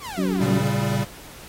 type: exponential sweep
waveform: sawtooth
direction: down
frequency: 1217 to 116.54 Hz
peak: -28 dBFS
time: 0-0.72 s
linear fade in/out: 50 ms
type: harmonic tone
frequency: 93.7 Hz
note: F#2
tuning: 22 cents sharp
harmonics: 2 / 3 / 4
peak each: -22 / -26 / -28 dBFS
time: 0.17-0.61 s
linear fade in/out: 20 ms
type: chord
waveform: square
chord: G diminished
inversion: first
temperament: equal with one note detuned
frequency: 115.4 / 138.59 / 196 Hz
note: Bb2 / Db3 / G3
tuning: -17 / 0 / 0 cents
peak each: -26 dBFS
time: 0.4-1.05 s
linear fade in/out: 20 ms
effects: pink hiss -43 dBFS RMS until 1.48 s + AAC 48 kbps